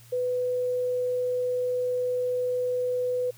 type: tone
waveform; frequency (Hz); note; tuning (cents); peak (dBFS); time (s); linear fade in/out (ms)
sine; 498.1; B4; +15; -24; 0.12-3.31; 10
effects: added 118 Hz sine -51 dBFS peak until 3.37 s + white hiss -55 dBFS RMS until 3.37 s